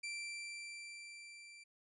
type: tone with level ramp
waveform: sawtooth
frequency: 2349 Hz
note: D7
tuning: in tune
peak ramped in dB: -37 to -51 dBFS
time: 0.03-1.64 s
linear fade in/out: 10 ms
effects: resampled to 24000 Hz